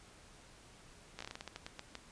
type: slowing click train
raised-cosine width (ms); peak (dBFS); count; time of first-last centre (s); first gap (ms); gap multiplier
0.2; -26; 13; 1.19-1.953; 15; 1.24
effects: pink hiss -59 dBFS RMS until 2.11 s + resampled to 22050 Hz